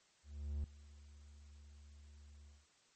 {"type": "tone with ADSR envelope", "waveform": "triangle", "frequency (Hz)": 72.7, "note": "D2", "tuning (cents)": -17, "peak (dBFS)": -34, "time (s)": [0.23, 2.67], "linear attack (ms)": 410, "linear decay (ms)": 3, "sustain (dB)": -20, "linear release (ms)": 200, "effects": ["white hiss -71 dBFS RMS until 2.95 s", "MP3 32 kbps"]}